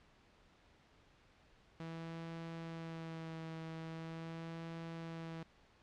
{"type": "tone with vibrato", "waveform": "sawtooth", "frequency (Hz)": 163.6, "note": "E3", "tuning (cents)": -13, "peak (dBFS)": -40, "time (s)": [1.8, 5.43], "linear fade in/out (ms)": 0, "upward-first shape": "sine", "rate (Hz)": 0.42, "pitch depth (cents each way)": 19, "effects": ["pink hiss -67 dBFS RMS until 5.82 s", "low-pass 4000 Hz 12 dB/octave"]}